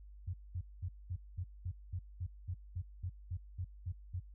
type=tone bursts; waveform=sine; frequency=89.4 Hz; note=F2; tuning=41 cents sharp; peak=-36 dBFS; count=15; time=0.27-4.2 s; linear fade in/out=10 ms; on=66 ms; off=210 ms; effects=noise-tail reverb RT60 0.1 s tail -26 dB re dry + added 50 Hz sine -51 dBFS peak until 4.34 s